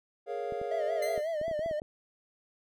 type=chord; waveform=triangle; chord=Bb minor seventh; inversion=third; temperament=equal; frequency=415.3 / 466.2 / 554.4 / 698.5 Hz; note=Ab4 / Bb4 / Db5 / F5; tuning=0 / 0 / 0 / 0 cents; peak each=-36 / -36 / -37 / -36 dBFS; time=0.26-1.22 s; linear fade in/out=50 ms
type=clicks; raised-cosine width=2 ms; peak=-29 dBFS; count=10; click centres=0.523 / 0.615 / 1.178 / 1.414 / 1.481 / 1.513 / 1.593 / 1.661 / 1.712 / 1.819 s
type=tone with vibrato; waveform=triangle; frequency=632 Hz; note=D#5; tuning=27 cents sharp; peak=-28 dBFS; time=0.71-1.8 s; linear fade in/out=5 ms; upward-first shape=sine; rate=5.5 Hz; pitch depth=100 cents each way
type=tone with exponential decay; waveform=sawtooth; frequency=2069 Hz; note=C7; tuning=20 cents flat; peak=-32 dBFS; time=1.02-1.48 s; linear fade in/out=5 ms; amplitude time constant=99 ms
effects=none